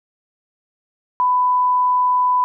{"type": "tone", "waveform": "sine", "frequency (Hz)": 997, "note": "B5", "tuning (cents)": 16, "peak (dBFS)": -13, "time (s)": [1.2, 2.44], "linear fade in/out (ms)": 0, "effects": []}